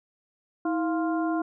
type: harmonic tone with a mistuned harmonic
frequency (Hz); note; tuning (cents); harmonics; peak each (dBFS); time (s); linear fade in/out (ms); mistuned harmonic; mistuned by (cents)
349.2; F4; 0; 1 / 2 / 3 / 4; -25 / -31 / -35 / -37; 0.65-1.42; 5; 1; -140
effects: none